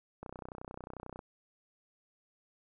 click train, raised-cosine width 1 ms, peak -29 dBFS, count 31, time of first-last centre 0.23-1.192 s, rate 31.2 Hz, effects none

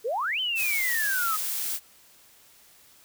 sine exponential two-way sweep, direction up then down, 415.3 to 3119 to 1241 Hz, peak -25 dBFS, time 0.04-1.37 s, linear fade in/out 20 ms, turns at 0.4 s
blue noise, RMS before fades -30 dBFS, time 0.55-1.8 s, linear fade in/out 50 ms
effects white hiss -56 dBFS RMS until 3.04 s

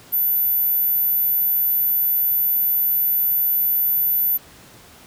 sine tone, 14020 Hz, A9, 7 cents flat, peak -16 dBFS, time 0.12-4.38 s, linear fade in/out 20 ms, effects pink hiss -46 dBFS RMS until 5.06 s + high-pass 60 Hz 12 dB/octave

